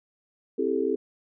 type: chord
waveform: sine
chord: A minor seventh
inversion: first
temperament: just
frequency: 264 / 330 / 396 / 440 Hz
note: C4 / E4 / G4 / A4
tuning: +16 / +2 / +18 / 0 cents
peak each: -30 / -30 / -27 / -28 dBFS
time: 0.58-0.96 s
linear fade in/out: 10 ms
effects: none